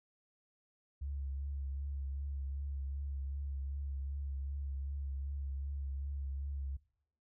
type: tone with vibrato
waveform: sine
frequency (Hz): 69.3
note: C#2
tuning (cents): 0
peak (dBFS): -37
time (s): 1.01-6.77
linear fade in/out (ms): 10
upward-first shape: triangle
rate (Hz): 2.6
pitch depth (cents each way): 39
effects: noise-tail reverb RT60 0.7 s tail -20 dB re dry